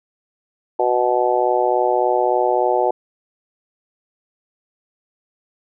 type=harmonic tone; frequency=123.47 Hz; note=B2; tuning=in tune; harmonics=3 / 4 / 5 / 6 / 7; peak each=-21 / -21 / -21 / -21 / -21 dBFS; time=0.79-2.91 s; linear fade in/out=5 ms; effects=none